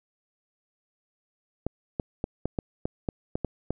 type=clicks; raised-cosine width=2 ms; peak=-14 dBFS; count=10; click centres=1.666 / 1.998 / 2.241 / 2.456 / 2.588 / 2.855 / 3.088 / 3.355 / 3.447 / 3.706 s; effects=none